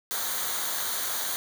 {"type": "noise with comb filter", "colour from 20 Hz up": "white", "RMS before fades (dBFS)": -30, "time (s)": [0.11, 1.36], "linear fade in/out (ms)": 0, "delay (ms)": 0.38, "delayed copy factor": -0.65, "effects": []}